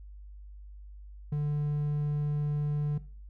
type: tone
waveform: triangle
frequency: 147.6 Hz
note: D3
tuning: 9 cents sharp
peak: -25 dBFS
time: 1.32-2.98 s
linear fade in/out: 5 ms
effects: noise-tail reverb RT60 0.4 s tail -17 dB re dry + added 50 Hz sine -44 dBFS peak until 3.29 s